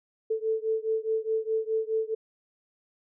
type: beating tone pair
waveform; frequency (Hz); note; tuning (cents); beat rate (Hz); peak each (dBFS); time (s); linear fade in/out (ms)
sine; 440 / 444.8; A4 / A4; 0 / +19; 4.8; -28 / -29; 0.3-2.15; 10
effects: none